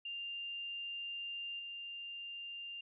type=tone with level steps; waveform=sine; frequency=2794 Hz; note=F7; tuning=in tune; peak=-40 / -43 dBFS; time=0.05-2.81 s; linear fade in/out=5 ms; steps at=1.59 s; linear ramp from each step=5 ms; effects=none